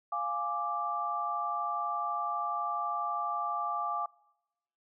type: chord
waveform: sine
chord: D diminished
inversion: first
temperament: equal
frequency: 698.5 / 830.6 / 1174.7 Hz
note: F5 / Ab5 / D6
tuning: 0 / 0 / 0 cents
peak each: -37 / -37 / -32 dBFS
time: 0.12-4.06 s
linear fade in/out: 5 ms
effects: noise-tail reverb RT60 1.0 s tail -25 dB re dry